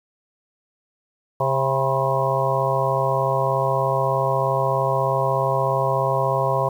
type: harmonic tone with a mistuned harmonic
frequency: 133.7 Hz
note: C3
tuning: 38 cents sharp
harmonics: 1 / 3 / 4 / 5 / 6 / 7 / 8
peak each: -25 / -28 / -24 / -25 / -30 / -24 / -27 dBFS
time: 1.4-6.69 s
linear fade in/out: 5 ms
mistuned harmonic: 7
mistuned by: +67 cents
effects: 8-bit